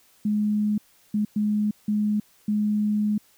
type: tone bursts at uneven times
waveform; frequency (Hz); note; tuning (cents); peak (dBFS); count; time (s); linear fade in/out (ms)
sine; 210; G#3; +19; -20; 5; 0.25-0.78 / 1.14-1.25 / 1.36-1.71 / 1.88-2.2 / 2.48-3.18; 5
effects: white hiss -59 dBFS RMS until 3.37 s